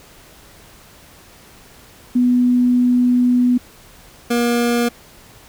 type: tone pair in turn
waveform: sine / 25% pulse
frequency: 246.9 / 238.2 Hz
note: B3 / A#3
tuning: 0 / +38 cents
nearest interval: minor second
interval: 62 cents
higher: first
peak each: -11 dBFS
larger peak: neither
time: 2.15-3.58 / 4.3-4.89 s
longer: first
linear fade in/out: 10 ms
effects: pink hiss -45 dBFS RMS until 5.48 s